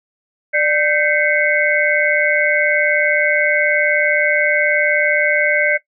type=tone cluster; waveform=sine; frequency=594 / 1555 / 2039 / 2198 Hz; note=D5 / G6 / C7 / C#7; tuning=+20 / -14 / -45 / -15 cents; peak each=-18 dBFS; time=0.53-5.78 s; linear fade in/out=20 ms; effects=noise-tail reverb RT60 0.1 s tail -18 dB re dry